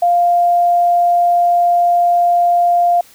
sine tone, 698.5 Hz, F5, in tune, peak -9 dBFS, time 0.02-3.01 s, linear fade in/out 5 ms, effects white hiss -45 dBFS RMS until 3.14 s

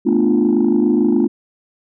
sine chord, B half-diminished seventh, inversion third, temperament equal with one note detuned, 220 / 246.9 / 297.2 / 349.2 Hz, A3 / B3 / D4 / F4, 0 / 0 / +21 / 0 cents, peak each -16 dBFS, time 0.05-1.28 s, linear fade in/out 20 ms, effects tanh soft clip ceiling -6 dBFS

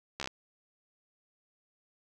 slowing click train, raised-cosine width 0.2 ms, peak -18 dBFS, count 6, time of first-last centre 0.2-0.274 s, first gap 14 ms, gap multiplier 1.03, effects none

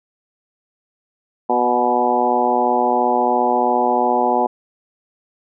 harmonic tone with a mistuned harmonic, 122.9 Hz, B2, 8 cents flat, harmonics 2 / 3 / 4 / 5 / 6 / 7 / 8, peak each -24 / -23 / -23 / -24 / -19 / -19 / -24 dBFS, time 1.49-4.47 s, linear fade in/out 10 ms, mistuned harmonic 7, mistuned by -17 cents, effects none

